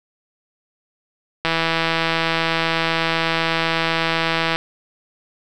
click train, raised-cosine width 0.3 ms, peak -3 dBFS, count 511, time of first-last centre 1.45-4.56 s, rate 164 Hz, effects none

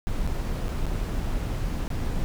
brown noise with dropouts, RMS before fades -27 dBFS, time 0.07-2.24 s, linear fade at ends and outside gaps 0 ms, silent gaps 0.266-0.275 / 0.682-0.69 / 0.857-0.866 / 1.88-1.903 s, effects none

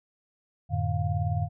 sine tone cluster, 89.5 / 108.5 / 147.9 / 704 Hz, F2 / A2 / D3 / F5, +43 / -24 / +13 / +14 cents, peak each -29 / -29 / -30 / -35 dBFS, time 0.69-1.49 s, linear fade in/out 50 ms, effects none

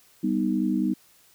sine chord, G augmented, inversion none, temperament equal, 196 / 246.9 / 311.1 Hz, G3 / B3 / D#4, 0 / 0 / 0 cents, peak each -26 dBFS, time 0.23-0.94 s, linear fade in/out 10 ms, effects white hiss -58 dBFS RMS until 1.34 s

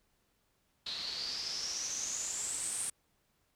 white noise with low-pass filter sweep, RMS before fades -38 dBFS, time 0.86-2.9 s, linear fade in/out 5 ms, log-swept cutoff 4000 to 9100 Hz, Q 9.6, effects pink hiss -75 dBFS RMS until 3.55 s

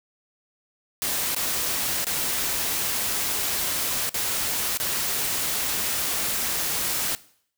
white noise with dropouts, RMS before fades -26 dBFS, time 1.02-7.15 s, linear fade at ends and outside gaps 0 ms, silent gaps 1.347-1.364 / 2.044-2.068 / 4.093-4.143 / 4.773-4.8 s, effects noise-tail reverb RT60 0.6 s tail -19 dB re dry

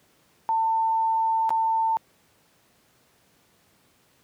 sine tone with dropouts, 896 Hz, A5, 31 cents sharp, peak -20 dBFS, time 0.49-1.97 s, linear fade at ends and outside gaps 0 ms, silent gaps 1.493-1.505 s, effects pink hiss -62 dBFS RMS until 4.23 s + high-pass 100 Hz 12 dB/octave

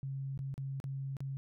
sine tone with dropouts, 135.9 Hz, C#3, 34 cents flat, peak -36 dBFS, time 0.03-1.37 s, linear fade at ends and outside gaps 0 ms, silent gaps 0.376-0.391 / 0.541-0.579 / 0.801-0.841 / 1.168-1.205 s, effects none

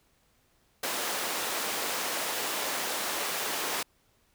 pink high-pass noise, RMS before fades -32 dBFS, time 0.83-3.83 s, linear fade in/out 5 ms, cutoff 470 Hz, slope 12 dB/octave, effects pink hiss -68 dBFS RMS until 4.34 s

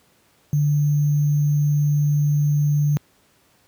sine tone with sample-and-hold, 146.83 Hz, D3, in tune, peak -15 dBFS, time 0.53-2.97 s, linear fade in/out 0 ms, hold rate 6300 Hz, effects pink hiss -59 dBFS RMS until 3.67 s + high-pass 80 Hz 12 dB/octave

